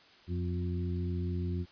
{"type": "harmonic tone with a mistuned harmonic", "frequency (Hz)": 88.6, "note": "F2", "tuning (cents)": 25, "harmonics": [1, 2, 3, 4], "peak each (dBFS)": [-32, -37, -43, -42], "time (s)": [0.27, 1.66], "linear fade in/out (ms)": 50, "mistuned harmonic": 3, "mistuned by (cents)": -30, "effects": ["white hiss -58 dBFS RMS until 1.71 s", "resampled to 11025 Hz"]}